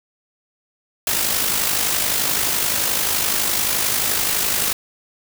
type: noise with amplitude modulation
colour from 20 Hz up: white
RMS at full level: -18 dBFS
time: 1.07-4.73 s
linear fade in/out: 2 ms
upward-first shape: sine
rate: 51.6 Hz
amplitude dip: 45%
effects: none